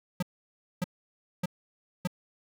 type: tone bursts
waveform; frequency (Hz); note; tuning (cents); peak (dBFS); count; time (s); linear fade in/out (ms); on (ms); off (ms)
square; 179.7; F3; +50; -27; 4; 0.2-2.074; 5; 26; 590
effects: none